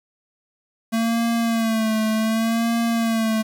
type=tone with vibrato; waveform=square; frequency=225 Hz; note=A3; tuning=39 cents sharp; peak=-19 dBFS; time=0.92-3.43 s; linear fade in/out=20 ms; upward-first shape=sine; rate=0.67 Hz; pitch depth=53 cents each way; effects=8-bit